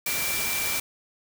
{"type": "tone in noise", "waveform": "sine", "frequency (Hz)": 2346, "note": "D7", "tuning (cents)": -2, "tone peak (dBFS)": -31, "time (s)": [0.06, 0.8], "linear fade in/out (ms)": 5, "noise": "white", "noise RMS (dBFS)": -28, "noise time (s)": [0.06, 0.8], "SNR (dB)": -6, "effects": []}